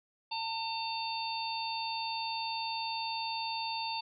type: harmonic tone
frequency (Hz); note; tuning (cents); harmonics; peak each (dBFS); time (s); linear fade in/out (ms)
900; A5; +39; 1 / 3 / 4 / 5; -36 / -41 / -43 / -39; 0.31-4.01; 10
effects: none